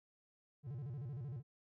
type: tone with vibrato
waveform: triangle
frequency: 130.81 Hz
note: C3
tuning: in tune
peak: -40 dBFS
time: 0.63-1.43 s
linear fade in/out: 50 ms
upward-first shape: square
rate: 13 Hz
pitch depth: 200 cents each way
effects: none